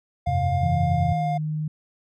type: tone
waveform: triangle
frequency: 706 Hz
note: F5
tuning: 19 cents sharp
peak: -22 dBFS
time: 0.26-1.38 s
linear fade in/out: 10 ms
type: chord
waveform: sine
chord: F suspended second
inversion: none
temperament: equal with one note detuned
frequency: 87.31 / 98 / 133.41 Hz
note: F2 / G2 / C3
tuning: 0 / 0 / +34 cents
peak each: -25 / -28 / -25 dBFS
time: 0.27-1.13 s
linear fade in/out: 5 ms
type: tone with pitch glide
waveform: sine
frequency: 161.5 to 153.76 Hz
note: E3 to D#3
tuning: -35 to -20 cents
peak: -24 dBFS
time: 0.63-1.68 s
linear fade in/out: 5 ms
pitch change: -85 cents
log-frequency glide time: 1.08-1.3 s
effects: none